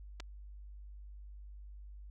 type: clicks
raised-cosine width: 0.2 ms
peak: -28 dBFS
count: 2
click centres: 0.2 / 0.203 s
effects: added 50 Hz sine -47 dBFS peak until 2.1 s